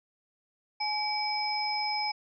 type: tone cluster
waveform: sine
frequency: 843 / 2292 / 5120 Hz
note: G#5 / D7 / D#8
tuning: +26 / -43 / +49 cents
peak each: -31 / -35 / -32 dBFS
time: 0.8-2.12 s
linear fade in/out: 10 ms
effects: none